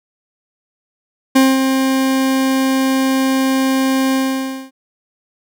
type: tone with ADSR envelope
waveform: 40% pulse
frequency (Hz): 265.3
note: C4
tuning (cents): +24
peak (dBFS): -6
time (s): 1.35-4.71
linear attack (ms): 11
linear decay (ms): 210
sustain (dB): -6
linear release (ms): 570
effects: none